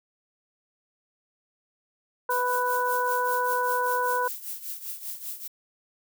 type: harmonic tone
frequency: 495.2 Hz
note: B4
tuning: 5 cents sharp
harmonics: 1 / 2 / 3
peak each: -29 / -25 / -30 dBFS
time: 2.29-4.28 s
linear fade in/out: 5 ms
type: noise with tremolo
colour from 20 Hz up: violet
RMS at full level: -33 dBFS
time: 2.3-5.48 s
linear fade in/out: 10 ms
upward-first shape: triangle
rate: 5.1 Hz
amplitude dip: 80%
effects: none